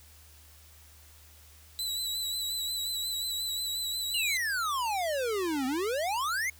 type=tone with vibrato; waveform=sawtooth; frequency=3951 Hz; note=B7; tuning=in tune; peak=-28 dBFS; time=1.79-4.37 s; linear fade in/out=0 ms; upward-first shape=triangle; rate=5.6 Hz; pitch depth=51 cents each way
type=exponential two-way sweep; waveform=square; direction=down then up; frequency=2960 to 251.5 to 2215 Hz; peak=-29 dBFS; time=4.14-6.5 s; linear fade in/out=5 ms; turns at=5.66 s
effects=added 76 Hz sine -55 dBFS peak until 6.59 s + white hiss -57 dBFS RMS until 6.59 s